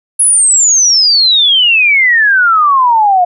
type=exponential sweep; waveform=sine; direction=down; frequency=10620 to 699 Hz; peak=-5 dBFS; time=0.19-3.25 s; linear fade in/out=10 ms; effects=none